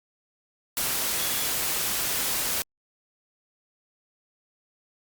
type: tone in noise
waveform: sine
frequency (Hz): 3378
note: G#7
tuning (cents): +29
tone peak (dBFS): -38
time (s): 1.19-1.47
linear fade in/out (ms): 0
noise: white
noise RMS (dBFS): -27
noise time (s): 0.77-2.62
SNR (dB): -14
effects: Opus 48 kbps